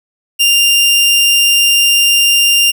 sawtooth tone, 2794 Hz, F7, in tune, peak -4 dBFS, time 0.39-2.72 s, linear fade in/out 20 ms, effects none

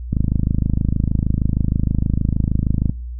click train, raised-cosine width 5 ms, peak -5 dBFS, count 74, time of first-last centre 0.13-2.895 s, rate 26.4 Hz, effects noise-tail reverb RT60 0.4 s tail -22 dB re dry + added 60 Hz sine -26 dBFS peak until 3.19 s

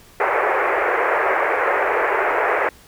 pink band-pass noise, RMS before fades -19 dBFS, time 0.2-2.69 s, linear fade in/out 2 ms, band 390 to 2200 Hz, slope 48 dB/octave, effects pink hiss -48 dBFS RMS until 2.87 s

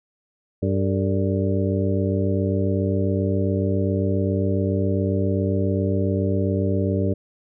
harmonic tone with a mistuned harmonic, 97.3 Hz, G2, 12 cents flat, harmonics 1 / 2 / 3 / 4 / 5 / 6, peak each -22 / -25 / -27 / -28 / -29 / -30 dBFS, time 0.62-7.14 s, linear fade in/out 10 ms, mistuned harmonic 5, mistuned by -110 cents, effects none

